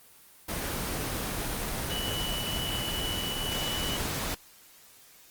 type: tone in noise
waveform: sine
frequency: 2960 Hz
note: F#7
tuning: in tune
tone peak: -33 dBFS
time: 1.9-3.97 s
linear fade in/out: 10 ms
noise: pink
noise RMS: -32 dBFS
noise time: 0.48-4.35 s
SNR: -4 dB
effects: white hiss -55 dBFS RMS until 5.3 s + Opus 24 kbps